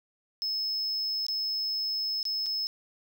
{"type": "tone with dropouts", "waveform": "triangle", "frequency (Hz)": 5200, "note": "E8", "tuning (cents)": -24, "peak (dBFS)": -27, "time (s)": [0.42, 2.67], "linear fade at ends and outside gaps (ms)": 0, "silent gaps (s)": [[1.266, 1.284], [2.229, 2.253], [2.46, 2.465]], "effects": []}